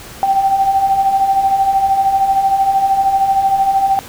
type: beating tone pair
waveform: sine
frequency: 769 / 782 Hz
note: G5 / G5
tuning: -33 / -4 cents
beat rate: 13 Hz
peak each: -19 / -11 dBFS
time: 0.23-3.99 s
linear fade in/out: 0 ms
effects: pink hiss -34 dBFS RMS until 4.08 s